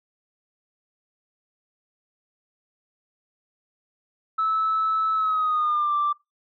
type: tone with pitch glide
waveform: sine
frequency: 1305 to 1176.1 Hz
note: E6 to D6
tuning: -18 to +2 cents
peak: -19 dBFS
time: 4.38-6.13 s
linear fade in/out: 10 ms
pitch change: -180 cents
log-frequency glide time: 5.14-5.95 s
effects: noise-tail reverb RT60 0.2 s tail -23 dB re dry + tanh soft clip ceiling -16 dBFS